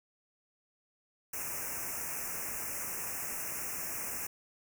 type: band-stop noise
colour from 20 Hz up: white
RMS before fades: -38 dBFS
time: 1.33-4.27 s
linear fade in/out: 5 ms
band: 2700 to 5400 Hz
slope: 96 dB/octave
effects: none